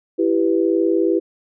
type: chord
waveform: sine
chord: E minor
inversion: none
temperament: equal with one note detuned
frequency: 332.3 / 392 / 493.9 Hz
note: E4 / G4 / B4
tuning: +14 / 0 / 0 cents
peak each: -17 / -19 / -22 dBFS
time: 0.18-1.2 s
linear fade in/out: 20 ms
effects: none